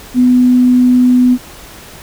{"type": "tone", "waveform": "sine", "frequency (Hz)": 249.6, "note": "B3", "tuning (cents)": 19, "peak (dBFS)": -5, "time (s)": [0.14, 1.38], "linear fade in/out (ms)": 50, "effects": ["pink hiss -34 dBFS RMS until 2.02 s"]}